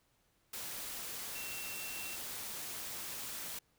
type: tone in noise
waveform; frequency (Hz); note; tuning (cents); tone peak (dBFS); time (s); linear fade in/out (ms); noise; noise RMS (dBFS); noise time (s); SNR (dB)
sine; 2709; E7; +47; -46; 1.35-2.16; 5; white; -43; 0.53-3.59; -6
effects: pink hiss -74 dBFS RMS until 3.78 s